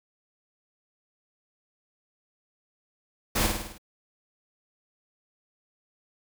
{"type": "noise with echo", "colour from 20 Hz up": "pink", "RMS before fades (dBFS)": -25, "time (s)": [3.35, 3.47], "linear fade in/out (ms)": 10, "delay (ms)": 52, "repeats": 6, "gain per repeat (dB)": -4, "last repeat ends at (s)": 3.782, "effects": []}